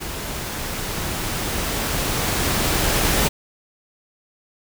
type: noise with level ramp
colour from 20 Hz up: pink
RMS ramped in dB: -30 to -18 dBFS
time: 0-3.29 s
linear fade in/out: 20 ms
effects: none